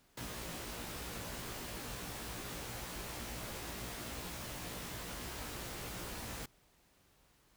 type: noise with comb filter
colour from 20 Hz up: pink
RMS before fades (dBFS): -44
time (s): 0.17-6.46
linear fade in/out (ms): 5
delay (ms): 17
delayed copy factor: +1
effects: pink hiss -69 dBFS RMS until 7.56 s